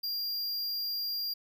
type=tone; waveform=square; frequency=4782 Hz; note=D8; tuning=30 cents sharp; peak=-32 dBFS; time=0.03-1.34 s; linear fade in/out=10 ms; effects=none